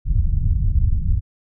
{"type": "low-pass noise", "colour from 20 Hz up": "pink", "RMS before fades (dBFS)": -17, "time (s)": [0.05, 1.21], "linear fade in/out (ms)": 50, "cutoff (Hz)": 120, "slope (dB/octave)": 24, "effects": []}